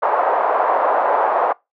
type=band-pass noise; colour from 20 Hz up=white; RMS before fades=-17 dBFS; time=0.02-1.53 s; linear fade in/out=10 ms; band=550 to 1000 Hz; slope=24 dB/octave; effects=noise-tail reverb RT60 0.2 s tail -23 dB re dry